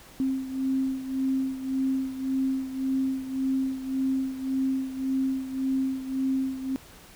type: beating tone pair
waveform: sine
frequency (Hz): 264.6 / 266.4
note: C4 / C4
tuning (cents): +20 / +31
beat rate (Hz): 1.8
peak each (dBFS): -26 / -31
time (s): 0.2-6.76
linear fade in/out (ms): 0
effects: pink hiss -50 dBFS RMS until 7.15 s